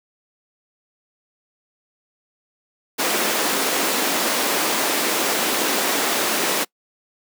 pink high-pass noise, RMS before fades -21 dBFS, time 2.98-6.65 s, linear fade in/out 20 ms, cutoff 260 Hz, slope 24 dB/octave, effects noise-tail reverb RT60 0.1 s tail -25 dB re dry

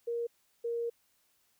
sine tone pair in turn, 470 / 468.3 Hz, A#4 / A#4, +14 / +8 cents, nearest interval unison, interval 6 cents, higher first, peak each -31 / -31 dBFS, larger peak neither, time 0.07-0.27 / 0.64-0.9 s, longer second, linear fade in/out 10 ms, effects white hiss -72 dBFS RMS until 1.59 s

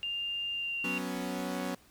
sine tone with pitch glide, 2800 to 2761 Hz, F7 to F7, +4 to -20 cents, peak -32 dBFS, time 0.03-0.98 s, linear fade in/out 0 ms, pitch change -24 cents, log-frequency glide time 0.51-0.86 s
sawtooth chord, F# suspended fourth, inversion none, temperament equal, 185 / 246.9 / 277.2 Hz, F#3 / B3 / C#4, 0 / 0 / 0 cents, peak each -34 dBFS, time 0.84-1.75 s, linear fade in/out 5 ms
effects pink hiss -61 dBFS RMS until 1.9 s

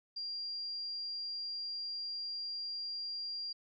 sine tone, 4770 Hz, D8, 26 cents sharp, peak -37 dBFS, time 0.16-3.53 s, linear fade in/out 10 ms, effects MP3 48 kbps

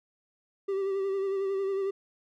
triangle tone with vibrato, 390 Hz, G4, 9 cents flat, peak -25 dBFS, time 0.68-1.91 s, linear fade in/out 10 ms, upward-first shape sine, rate 11 Hz, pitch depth 32 cents each way, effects none

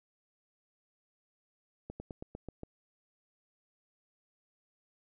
slowing click train, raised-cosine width 2 ms, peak -28 dBFS, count 7, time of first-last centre 1.9-2.634 s, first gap 100 ms, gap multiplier 1.08, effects none

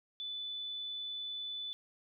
sine tone, 3490 Hz, A7, 15 cents flat, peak -38 dBFS, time 0.2-1.73 s, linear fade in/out 0 ms, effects none

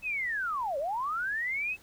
sine linear two-way sweep, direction down then up, 2637 to 530 to 2637 Hz, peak -29 dBFS, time 0.02-1.77 s, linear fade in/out 50 ms, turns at 0.78 s, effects added 41 Hz sine -62 dBFS peak until 1.82 s + pink hiss -58 dBFS RMS until 1.82 s

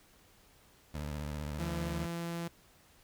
20% pulse tone with vibrato, 74.3 Hz, D2, 21 cents sharp, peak -32 dBFS, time 0.94-2.06 s, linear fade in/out 5 ms, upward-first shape sine, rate 15 Hz, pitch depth 89 cents each way
sawtooth tone, 169.4 Hz, E3, 48 cents sharp, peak -32 dBFS, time 1.59-2.48 s, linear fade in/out 5 ms
effects pink hiss -63 dBFS RMS until 3.03 s

